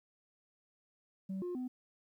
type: tone with pitch steps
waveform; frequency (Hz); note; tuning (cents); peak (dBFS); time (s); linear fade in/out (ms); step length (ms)
sine; 191.2 / 356.1 / 252.7; G3 / F4 / B3; -43 / +34 / +40; -34; 1.29-1.68; 10; 130
effects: tanh soft clip ceiling -35 dBFS + 12-bit